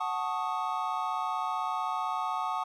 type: chord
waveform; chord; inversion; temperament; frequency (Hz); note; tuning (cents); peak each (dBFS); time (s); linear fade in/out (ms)
triangle; D# half-diminished seventh; first; equal; 740 / 880 / 1108.7 / 1244.5; F#5 / A5 / C#6 / D#6; 0 / 0 / 0 / 0; -33; 0-2.64; 10
effects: none